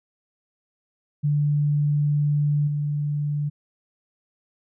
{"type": "tone with level steps", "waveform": "sine", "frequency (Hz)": 146.83, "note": "D3", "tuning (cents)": 0, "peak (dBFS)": [-18, -22], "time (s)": [1.23, 3.5], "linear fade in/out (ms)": 20, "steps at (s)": 2.67, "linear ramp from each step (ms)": 10, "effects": []}